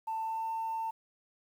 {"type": "tone with pitch glide", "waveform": "sine", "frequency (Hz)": [890, 897.7], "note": ["A5", "A5"], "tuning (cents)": [20, 34], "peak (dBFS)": -31, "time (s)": [0.07, 0.91], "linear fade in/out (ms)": 10, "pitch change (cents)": 14, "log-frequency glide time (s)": [0.21, 0.49], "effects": ["tanh soft clip ceiling -28 dBFS", "10-bit"]}